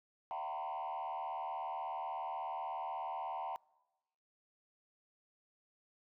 sine tone with frequency modulation, 840 Hz, G#5, 19 cents sharp, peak -36 dBFS, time 0.31-3.56 s, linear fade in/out 0 ms, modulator 76.4 Hz, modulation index 2.1, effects noise-tail reverb RT60 1.0 s tail -24 dB re dry + tanh soft clip ceiling -36 dBFS

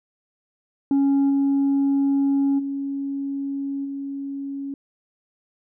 sine tone with level steps, 277.2 Hz, C#4, in tune, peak -13 / -15 / -24 / -27 dBFS, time 0.91-4.74 s, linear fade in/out 2 ms, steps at 1.29 / 2.58 / 3.84 s, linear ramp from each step 20 ms, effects tanh soft clip ceiling -15 dBFS

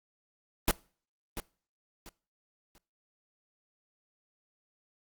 pink noise with echo, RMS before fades -24 dBFS, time 0.68-0.71 s, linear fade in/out 0 ms, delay 690 ms, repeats 3, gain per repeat -12 dB, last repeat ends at 2.78 s, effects noise-tail reverb RT60 0.4 s tail -22 dB re dry + Opus 32 kbps

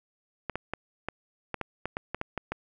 clicks, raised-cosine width 0.5 ms, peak -16 dBFS, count 12, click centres 0.497 / 0.556 / 0.736 / 1.086 / 1.543 / 1.613 / 1.856 / 1.969 / 2.146 / 2.214 / 2.377 / 2.52 s, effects none

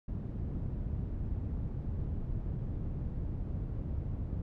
white low-pass noise, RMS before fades -36 dBFS, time 0.08-4.42 s, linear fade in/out 5 ms, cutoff 110 Hz, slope 12 dB/octave, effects none

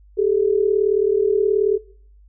sine tone pair together, 392 / 430.7 Hz, G4 / A4, 0 / -37 cents, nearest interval major second, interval 163 cents, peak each -18 dBFS, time 0.17-1.78 s, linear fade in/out 20 ms, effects noise-tail reverb RT60 0.5 s tail -18 dB re dry + added 50 Hz sine -46 dBFS peak until 2.28 s

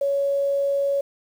sine tone with quantisation, 559 Hz, C#5, 14 cents sharp, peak -19 dBFS, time 0.01-1.01 s, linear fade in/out 5 ms, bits 8, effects none

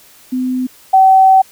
sine tone pair in turn, 254.9 / 763.8 Hz, C4 / G5, -45 / -45 cents, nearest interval octave + perfect fifth, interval 1900 cents, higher second, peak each -14 / -4 dBFS, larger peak second, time 0.32-0.67 / 0.93-1.42 s, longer second, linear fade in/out 10 ms, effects white hiss -44 dBFS RMS until 1.51 s

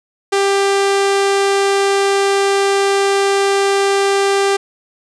sawtooth tone, 395.5 Hz, G4, 15 cents sharp, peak -8 dBFS, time 0.32-4.57 s, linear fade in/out 10 ms, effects resampled to 22050 Hz + 7-bit

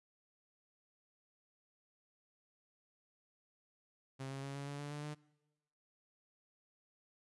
sawtooth tone with pitch steps, 134.2 / 136.31 / 138.45 / 140.63 / 142.84 / 145.08 / 147.36 / 149.68 Hz, C3 / C#3 / C#3 / C#3 / D3 / D3 / D3 / D3, +44 / -29 / -2 / +25 / -48 / -21 / +6 / +33 cents, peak -38 dBFS, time 4.19-5.15 s, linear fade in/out 20 ms, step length 120 ms, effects noise-tail reverb RT60 1.0 s tail -23 dB re dry + resampled to 24000 Hz

